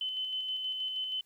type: tone with tremolo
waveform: sine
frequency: 3040 Hz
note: F#7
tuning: 46 cents sharp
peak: -31 dBFS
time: 0.01-1.21 s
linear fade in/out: 2 ms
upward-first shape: square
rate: 6.3 Hz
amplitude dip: 30%
effects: white hiss -71 dBFS RMS until 1.25 s